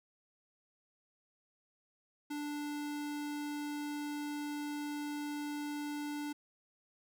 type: tone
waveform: square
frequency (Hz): 293.7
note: D4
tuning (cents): 0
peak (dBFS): -38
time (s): 2.3-6.33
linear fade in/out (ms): 10
effects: none